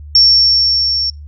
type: tone with level ramp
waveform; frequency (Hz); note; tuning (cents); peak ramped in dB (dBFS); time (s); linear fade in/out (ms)
sine; 5460; F8; -40; -4 to -14; 0.15-1.1; 2
effects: noise-tail reverb RT60 0.2 s tail -24 dB re dry + added 74 Hz sine -29 dBFS peak until 1.27 s